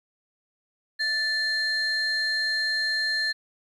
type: tone pair together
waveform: sine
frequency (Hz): 1758 / 4185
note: A6 / C8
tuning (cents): -2 / 0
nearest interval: octave + minor third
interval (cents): 1502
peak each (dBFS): -24 / -25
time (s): 0.99-3.33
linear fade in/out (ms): 20
effects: tanh soft clip ceiling -19 dBFS + 10-bit